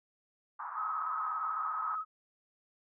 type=band-pass noise; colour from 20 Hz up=white; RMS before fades=-41 dBFS; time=0.59-1.96 s; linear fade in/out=10 ms; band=910 to 1300 Hz; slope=48 dB/octave
type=tone with vibrato; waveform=sine; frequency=1272 Hz; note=D#6; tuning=38 cents sharp; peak=-33 dBFS; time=0.73-2.05 s; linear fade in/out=50 ms; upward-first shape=square; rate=18 Hz; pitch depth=30 cents each way
effects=none